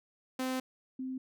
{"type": "tone pair in turn", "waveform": ["sawtooth", "sine"], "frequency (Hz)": [258.4, 259.8], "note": ["C4", "C4"], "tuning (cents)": [-21, -12], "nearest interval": "unison", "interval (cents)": 9, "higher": "second", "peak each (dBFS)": [-28, -35], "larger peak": "first", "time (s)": [[0.39, 0.6], [0.99, 1.18]], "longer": "first", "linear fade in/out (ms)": 5, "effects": []}